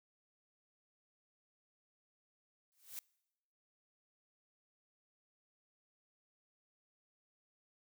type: noise with exponential growth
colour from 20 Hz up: blue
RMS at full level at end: -42 dBFS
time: 2.72-2.99 s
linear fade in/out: 0 ms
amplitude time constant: 57 ms
effects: noise-tail reverb RT60 0.9 s tail -25 dB re dry